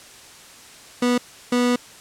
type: tone bursts at uneven times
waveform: 30% pulse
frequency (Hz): 244.9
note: B3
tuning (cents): -14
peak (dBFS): -14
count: 2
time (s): 1.02-1.18 / 1.52-1.76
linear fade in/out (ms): 5
effects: white hiss -44 dBFS RMS until 2 s + low-pass 9000 Hz 12 dB/octave